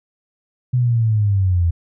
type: linear sweep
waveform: sine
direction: down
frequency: 126.8 to 82.6 Hz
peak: -13 dBFS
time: 0.73-1.71 s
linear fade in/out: 10 ms
effects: none